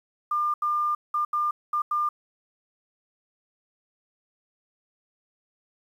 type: tone bursts at uneven times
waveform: sine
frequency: 1200 Hz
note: D6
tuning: 37 cents sharp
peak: -22 dBFS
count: 6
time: 0.31-0.54 / 0.62-0.95 / 1.14-1.25 / 1.33-1.51 / 1.73-1.82 / 1.91-2.09 s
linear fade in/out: 5 ms
effects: 9-bit